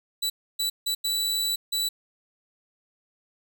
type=tone bursts at uneven times; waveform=sawtooth; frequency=3951 Hz; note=B7; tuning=in tune; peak=-21 dBFS; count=5; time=0.22-0.3 / 0.59-0.7 / 0.86-0.95 / 1.04-1.56 / 1.72-1.89 s; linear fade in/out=10 ms; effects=none